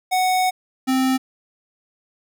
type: tone pair in turn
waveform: square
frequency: 741 / 261.3 Hz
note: F#5 / C4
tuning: +2 / -2 cents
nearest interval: octave + tritone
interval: 1804 cents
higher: first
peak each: -17 dBFS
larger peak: neither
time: 0.11-0.51 / 0.87-1.18 s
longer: first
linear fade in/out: 20 ms
effects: none

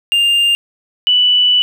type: tone pair in turn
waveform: triangle / sine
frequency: 2802 / 2969 Hz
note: F7 / F#7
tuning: +5 / +5 cents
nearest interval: minor second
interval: 100 cents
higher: second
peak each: -8 dBFS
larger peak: neither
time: 0.12-0.55 / 1.07-1.62 s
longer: second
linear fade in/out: 0 ms
effects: none

